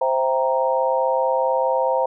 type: chord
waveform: sine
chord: C dominant seventh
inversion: none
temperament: equal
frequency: 523.3 / 659.3 / 784 / 932.3 Hz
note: C5 / E5 / G5 / Bb5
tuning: 0 / 0 / 0 / 0 cents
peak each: -20 / -25 / -26 / -22 dBFS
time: 0.01-2.06 s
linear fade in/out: 5 ms
effects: none